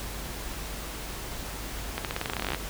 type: accelerating click train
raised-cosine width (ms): 0.3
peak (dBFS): -13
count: 18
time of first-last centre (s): 1.98-2.547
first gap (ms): 68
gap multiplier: 0.9
effects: added 50 Hz sine -39 dBFS peak until 2.69 s + pink hiss -38 dBFS RMS until 2.69 s

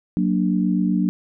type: chord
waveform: sine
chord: Gb augmented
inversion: none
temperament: equal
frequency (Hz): 185 / 233.1 / 293.7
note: Gb3 / Bb3 / D4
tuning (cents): 0 / 0 / 0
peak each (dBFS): -19 / -23 / -23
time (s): 0.17-1.09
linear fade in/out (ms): 0
effects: none

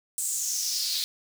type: noise with high-pass filter sweep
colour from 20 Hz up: pink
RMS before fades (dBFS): -29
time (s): 0.18-1.04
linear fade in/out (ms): 0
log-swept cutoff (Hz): 8300 to 4000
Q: 4.4
effects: none

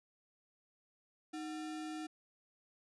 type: tone with sample-and-hold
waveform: sine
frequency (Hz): 311.1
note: D#4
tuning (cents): 0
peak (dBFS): -40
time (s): 1.33-2.07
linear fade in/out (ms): 10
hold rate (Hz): 1050
effects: resampled to 22050 Hz

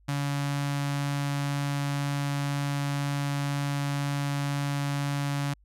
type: tone with notch filter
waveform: sawtooth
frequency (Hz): 142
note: C#3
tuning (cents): +42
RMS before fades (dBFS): -29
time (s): 0.08-5.54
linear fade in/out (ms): 10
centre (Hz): 440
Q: 1.4
effects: added 50 Hz sine -57 dBFS peak until 5.64 s + low-pass 12000 Hz 12 dB/octave

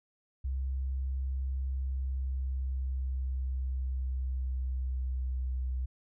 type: tone with pitch glide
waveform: sine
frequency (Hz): 66 to 63.71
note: C2 to C2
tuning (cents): +16 to -45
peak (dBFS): -30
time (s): 0.44-5.86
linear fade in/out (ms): 10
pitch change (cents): -61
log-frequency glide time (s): 1.69-5.52
effects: none

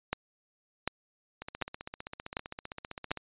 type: two click trains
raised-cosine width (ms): 0.3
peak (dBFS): -23 / -13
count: 28 / 5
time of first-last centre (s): 1.42-3.173 / 0.13-3.115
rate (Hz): 15.4 / 1.34
effects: resampled to 8000 Hz

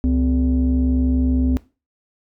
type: tone pair together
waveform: sine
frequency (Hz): 68.09 / 255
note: C#2 / C4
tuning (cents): -30 / -44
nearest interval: octave + major seventh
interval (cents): 2286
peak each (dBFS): -16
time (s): 0.04-1.57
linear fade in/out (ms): 0
effects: noise-tail reverb RT60 0.3 s tail -20 dB re dry + tanh soft clip ceiling -11 dBFS

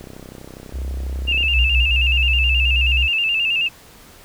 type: click train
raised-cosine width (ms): 2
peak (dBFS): -23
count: 47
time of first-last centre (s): 0.01-1.439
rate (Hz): 32.2
type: tone with pitch glide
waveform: sine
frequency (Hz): 65.41 to 58.27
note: C2 to A#1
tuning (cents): 0 to 0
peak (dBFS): -22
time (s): 0.73-1.94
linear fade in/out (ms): 20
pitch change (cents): -200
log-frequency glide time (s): 1.22-1.6
type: tone with vibrato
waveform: sine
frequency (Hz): 2710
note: E7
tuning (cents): +47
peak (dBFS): -16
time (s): 1.27-3.69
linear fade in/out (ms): 20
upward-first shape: square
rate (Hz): 9.4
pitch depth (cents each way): 55
type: tone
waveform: sine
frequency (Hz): 63.8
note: C2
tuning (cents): -43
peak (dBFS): -16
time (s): 1.42-3.09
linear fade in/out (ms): 50
effects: pink hiss -45 dBFS RMS until 4.24 s

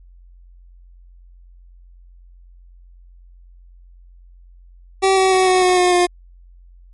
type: tone with pitch steps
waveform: 25% pulse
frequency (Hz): 384.5 / 379.4 / 374.4 / 369.5 / 364.6 / 359.8 / 355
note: G4 / F#4 / F#4 / F#4 / F#4 / F#4 / F4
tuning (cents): -33 / +43 / +20 / -2 / -25 / -48 / +28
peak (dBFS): -8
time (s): 5.02-6.07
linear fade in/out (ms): 20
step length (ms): 150
effects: added 44 Hz sine -42 dBFS peak until 6.93 s + MP3 48 kbps

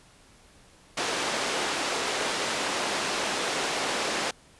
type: band-pass noise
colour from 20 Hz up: pink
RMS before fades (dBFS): -29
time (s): 0.97-4.31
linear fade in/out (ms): 5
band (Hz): 370 to 6800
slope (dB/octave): 12
effects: pink hiss -56 dBFS RMS until 4.59 s + resampled to 24000 Hz

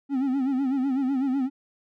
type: tone with vibrato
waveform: triangle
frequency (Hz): 266.8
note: C4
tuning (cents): +34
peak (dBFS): -20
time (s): 0.09-1.5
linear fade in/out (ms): 50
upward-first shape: sine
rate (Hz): 8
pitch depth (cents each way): 99
effects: none

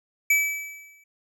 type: tone with exponential decay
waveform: square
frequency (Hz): 2300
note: D7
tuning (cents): -37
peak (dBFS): -16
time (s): 0.3-1.04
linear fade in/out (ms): 5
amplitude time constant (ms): 160
effects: none

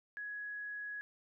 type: tone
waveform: sine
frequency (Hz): 1674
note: G#6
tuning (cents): +13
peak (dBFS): -40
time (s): 0.17-1.01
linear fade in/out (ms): 0
effects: none

